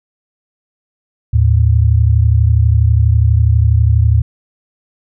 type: tone pair together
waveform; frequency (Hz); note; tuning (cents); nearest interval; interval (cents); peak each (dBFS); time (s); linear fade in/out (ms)
sine; 77.78 / 110; D#2 / A2; 0 / 0; tritone; 600; -10; 1.33-4.22; 10
effects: none